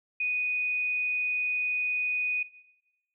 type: tone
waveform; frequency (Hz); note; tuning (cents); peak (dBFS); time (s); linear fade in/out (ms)
sine; 2483; D#7; -4; -26; 0.2-2.43; 5
effects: noise-tail reverb RT60 1.0 s tail -18 dB re dry